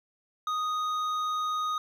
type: tone with hard clipping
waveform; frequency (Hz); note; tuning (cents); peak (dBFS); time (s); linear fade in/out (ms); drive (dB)
triangle; 1244; D#6; -1; -29; 0.47-1.78; 2; 11
effects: none